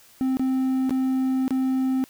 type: tone with dropouts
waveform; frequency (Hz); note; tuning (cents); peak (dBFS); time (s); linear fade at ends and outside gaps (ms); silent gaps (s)
triangle; 261.6; C4; 0; -18; 0.21-2.04; 0; 0.37-0.395 / 0.895-0.907 / 1.48-1.507
effects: white hiss -53 dBFS RMS until 2.09 s